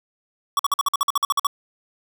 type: tone bursts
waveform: square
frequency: 1127 Hz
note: C#6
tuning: 28 cents sharp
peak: -17 dBFS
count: 13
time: 0.57-1.469 s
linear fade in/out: 2 ms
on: 23 ms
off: 50 ms
effects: none